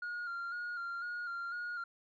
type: tone with vibrato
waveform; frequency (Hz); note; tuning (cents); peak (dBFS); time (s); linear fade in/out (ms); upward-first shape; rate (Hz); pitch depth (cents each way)
sine; 1412; F6; +19; -35; 0.02-1.84; 5; square; 2; 31
effects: tanh soft clip ceiling -36 dBFS